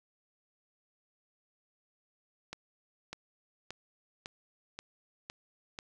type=accelerating click train; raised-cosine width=0.2 ms; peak=-23 dBFS; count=7; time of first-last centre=2.53-5.789 s; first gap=600 ms; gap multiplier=0.96; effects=none